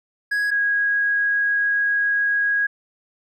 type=tone pair in turn; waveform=triangle / sine; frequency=1661.2 / 1648.8 Hz; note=G#6 / G#6; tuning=0 / -13 cents; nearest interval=unison; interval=13 cents; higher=first; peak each=-17 dBFS; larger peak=neither; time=0.31-0.51 / 0.51-2.67 s; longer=second; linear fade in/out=10 ms; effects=none